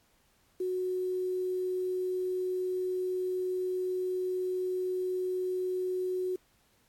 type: tone with quantisation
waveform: sine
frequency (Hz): 368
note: F#4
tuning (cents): -9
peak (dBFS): -29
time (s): 0.6-6.36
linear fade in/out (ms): 5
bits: 9
effects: pink hiss -68 dBFS RMS until 6.88 s + AAC 64 kbps